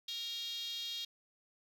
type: tone with high-pass filter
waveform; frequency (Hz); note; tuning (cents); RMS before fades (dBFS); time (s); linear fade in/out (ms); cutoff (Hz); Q
5% pulse; 466.2; A#4; 0; -41; 0.08-1.05; 5; 3500; 7
effects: none